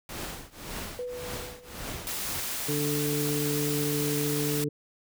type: noise with tremolo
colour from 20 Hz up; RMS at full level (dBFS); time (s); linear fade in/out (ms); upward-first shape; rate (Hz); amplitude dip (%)
pink; -35; 0.09-2.4; 2; triangle; 1.8; 95
type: tone with exponential decay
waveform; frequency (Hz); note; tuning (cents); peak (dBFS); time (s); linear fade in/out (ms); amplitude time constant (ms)
sine; 493.9; B4; 0; -30; 0.99-2.33; 1; 290
type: noise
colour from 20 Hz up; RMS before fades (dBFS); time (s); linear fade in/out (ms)
white; -33; 2.07-4.64; 0
type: harmonic tone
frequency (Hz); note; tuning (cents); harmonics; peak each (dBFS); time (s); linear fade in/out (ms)
146.83; D3; 0; 1 / 2 / 3; -31 / -31 / -31; 2.68-4.69; 10
effects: none